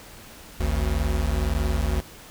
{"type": "tone pair together", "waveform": "square", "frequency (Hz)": [52.47, 74.2], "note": ["G#1", "D2"], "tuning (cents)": [18, 18], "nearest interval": "tritone", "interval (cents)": 600, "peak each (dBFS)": -25, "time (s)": [0.6, 2.01], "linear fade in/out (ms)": 5, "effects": ["pink hiss -45 dBFS RMS until 2.3 s"]}